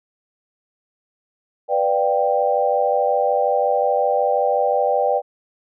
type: chord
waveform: sine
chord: G dominant seventh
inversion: first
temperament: equal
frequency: 493.9 / 587.3 / 698.5 / 784 Hz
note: B4 / D5 / F5 / G5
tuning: 0 / 0 / 0 / 0 cents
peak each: -21 / -20 / -25 / -20 dBFS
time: 1.68-5.22 s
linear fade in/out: 50 ms
effects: none